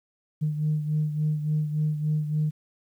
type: beating tone pair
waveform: sine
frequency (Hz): 152 / 155.5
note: D#3 / D#3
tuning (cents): -40 / -1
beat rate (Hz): 3.5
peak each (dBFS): -23 / -30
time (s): 0.41-2.51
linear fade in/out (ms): 20
effects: tanh soft clip ceiling -17 dBFS + 10-bit